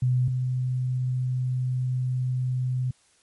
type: tone pair in turn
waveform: sine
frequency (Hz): 126 / 127.17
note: B2 / C3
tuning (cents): +35 / -49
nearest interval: unison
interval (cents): 16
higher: second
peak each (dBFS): -19 / -23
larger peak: first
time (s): 0.02-0.28 / 0.28-2.91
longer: second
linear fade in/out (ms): 5
effects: white hiss -62 dBFS RMS until 3.22 s + MP3 48 kbps